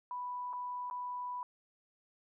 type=tone with dropouts; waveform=sine; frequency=988 Hz; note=B5; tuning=in tune; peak=-37 dBFS; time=0.11-1.43 s; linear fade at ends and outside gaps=1 ms; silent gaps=0.53-0.534 / 0.9-0.91 s; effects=none